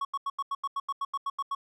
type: tone bursts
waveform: triangle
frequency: 1108.7 Hz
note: C#6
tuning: in tune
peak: -26 dBFS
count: 13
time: 0.01-1.55 s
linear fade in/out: 5 ms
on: 40 ms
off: 85 ms
effects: none